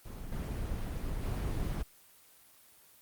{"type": "noise with level steps", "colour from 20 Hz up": "brown", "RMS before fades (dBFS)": [-42, -36, -33], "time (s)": [0.05, 1.83], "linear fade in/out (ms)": 10, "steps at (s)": [0.32, 1.22], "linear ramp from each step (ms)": 5, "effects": ["white hiss -60 dBFS RMS until 3.01 s", "Opus 24 kbps"]}